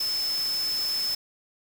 sine tone in noise, 5250 Hz, E8, 8 cents flat, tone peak -25 dBFS, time 0-1.15 s, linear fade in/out 5 ms, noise white, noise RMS -37 dBFS, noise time 0-1.15 s, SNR +9 dB, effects none

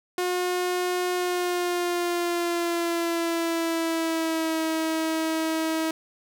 sawtooth tone with pitch glide, 360 to 320.7 Hz, F#4 to E4, -47 to -48 cents, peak -20 dBFS, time 0.18-5.91 s, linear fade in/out 2 ms, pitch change -201 cents, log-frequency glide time 1.15-4.62 s, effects none

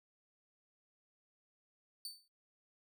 sawtooth tone with exponential decay, 4543 Hz, C#8, 42 cents sharp, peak -37 dBFS, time 2.05-2.28 s, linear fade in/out 1 ms, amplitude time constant 50 ms, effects noise-tail reverb RT60 0.2 s tail -18 dB re dry

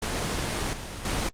pink noise with level steps, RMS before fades -28 / -36 / -27 dBFS, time 0.02-1.29 s, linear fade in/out 5 ms, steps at 0.73 / 1.05 s, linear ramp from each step 2 ms, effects low-pass 9000 Hz 12 dB/octave + Opus 24 kbps

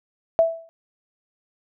sine tone with exponential decay, 659 Hz, E5, 1 cent flat, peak -10 dBFS, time 0.39-0.69 s, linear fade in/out 0 ms, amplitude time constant 64 ms, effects none

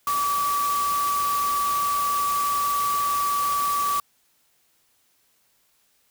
sine tone in noise, 1150 Hz, D6, 37 cents flat, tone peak -21 dBFS, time 0.07-4 s, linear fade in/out 2 ms, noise white, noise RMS -32 dBFS, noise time 0.07-4 s, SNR +8 dB, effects white hiss -65 dBFS RMS until 6.1 s

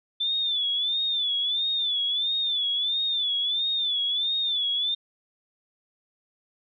sine tone with vibrato, 3515 Hz, A7, 2 cents flat, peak -23 dBFS, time 0.2-4.95 s, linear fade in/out 10 ms, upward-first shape sine, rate 1.5 Hz, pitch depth 99 cents each way, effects none

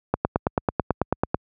click train, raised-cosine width 1 ms, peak -5 dBFS, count 12, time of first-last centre 0.14-1.345 s, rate 9.13 Hz, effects high-pass 60 Hz 12 dB/octave

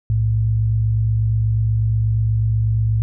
sine tone pair together, 61.74 / 110.01 Hz, B1 / A2, 0 / 0 cents, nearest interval minor seventh, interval 1000 cents, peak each -23 / -15 dBFS, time 0.1-3.02 s, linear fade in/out 0 ms, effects none

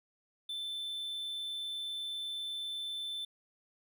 triangle tone, 3532 Hz, A7, 6 cents sharp, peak -35 dBFS, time 0.49-3.25 s, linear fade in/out 5 ms, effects none

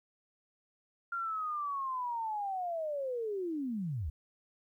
sine linear sweep, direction down, 1396.9 to 62.7 Hz, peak -33 dBFS, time 1.12-4.1 s, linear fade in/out 5 ms, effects 12-bit

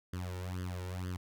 sawtooth tone with flanger, 90.9 Hz, F#2, 30 cents flat, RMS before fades -39 dBFS, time 0.13-1.17 s, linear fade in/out 5 ms, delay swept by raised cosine 0.62 to 2.22 ms, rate 2.1 Hz, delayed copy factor +1, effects none

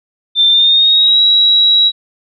sine tone with pitch glide, 3572 to 3873 Hz, A7 to B7, +25 to -35 cents, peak -6 dBFS, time 0.35-1.92 s, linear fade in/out 50 ms, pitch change +140 cents, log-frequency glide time 0.49-1.2 s, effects none

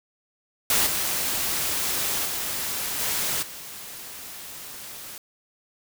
white noise with level steps, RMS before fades -21 / -26 / -29 / -26 / -39 dBFS, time 0.7-5.18 s, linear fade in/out 2 ms, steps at 0.86 / 2.25 / 2.99 / 3.42 s, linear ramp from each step 10 ms, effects none

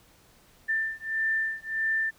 sine beating tone pair, 1781 / 1782.6 Hz, A6 / A6, +21 / +22 cents, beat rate 1.6 Hz, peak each -29 / -29 dBFS, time 0.68-2.11 s, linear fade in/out 20 ms, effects pink hiss -59 dBFS RMS until 2.18 s

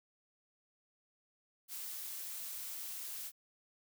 blue noise with amplitude modulation, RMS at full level -42 dBFS, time 1.68-3.32 s, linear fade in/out 50 ms, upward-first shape sine, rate 267 Hz, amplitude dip 40%, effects none

